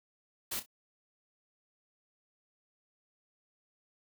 white noise with echo, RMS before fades -36 dBFS, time 0.51-0.6 s, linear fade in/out 10 ms, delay 31 ms, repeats 2, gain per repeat -12 dB, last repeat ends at 0.662 s, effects none

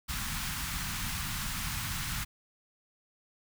pink band-stop noise, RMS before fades -35 dBFS, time 0.08-2.25 s, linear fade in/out 20 ms, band 210 to 1000 Hz, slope 24 dB/octave, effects none

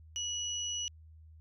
sine tone pair together, 2913 / 5918 Hz, F#7 / F#8, -28 / -1 cents, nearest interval octave, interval 1227 cents, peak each -36 / -37 dBFS, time 0.16-0.88 s, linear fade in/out 0 ms, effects added 79 Hz sine -52 dBFS peak until 1.4 s

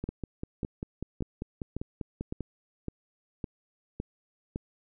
two click trains, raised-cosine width 3 ms, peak -20 / -21 dBFS, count 9 / 13, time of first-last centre 0.09-4.559 / 0.04-2.407 s, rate 1.79 / 5.07 Hz, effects none

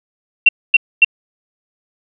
sine tone bursts, 2730 Hz, F7, 40 cents flat, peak -3 dBFS, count 3, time 0.46-1.047 s, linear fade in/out 5 ms, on 29 ms, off 250 ms, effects none

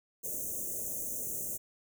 white band-stop noise, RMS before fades -37 dBFS, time 0.23-1.58 s, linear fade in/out 20 ms, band 660 to 6100 Hz, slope 96 dB/octave, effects none

